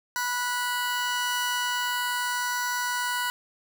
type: tone pair together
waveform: sawtooth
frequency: 981 / 1471.3 Hz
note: B5 / F#6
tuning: -12 / -10 cents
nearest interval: perfect fifth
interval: 702 cents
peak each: -25 dBFS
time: 0.16-3.3 s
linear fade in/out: 0 ms
effects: none